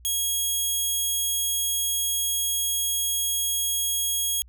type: tone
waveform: 10% pulse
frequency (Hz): 3300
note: G#7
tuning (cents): -12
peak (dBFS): -15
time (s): 0.05-4.42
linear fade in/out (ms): 0
effects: added 60 Hz sine -47 dBFS peak until 4.48 s